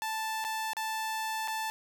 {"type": "tone with dropouts", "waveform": "sawtooth", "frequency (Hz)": 880, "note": "A5", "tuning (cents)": 0, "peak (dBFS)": -28, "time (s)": [0.02, 1.7], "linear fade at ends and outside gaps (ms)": 0, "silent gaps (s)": [[0.442, 0.448], [0.733, 0.768], [1.476, 1.481]], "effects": []}